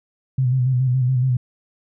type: tone with vibrato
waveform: sine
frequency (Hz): 127.8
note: C3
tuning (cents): -40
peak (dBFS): -15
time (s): 0.38-1.37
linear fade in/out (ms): 5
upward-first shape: square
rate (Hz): 7.1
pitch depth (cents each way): 48
effects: none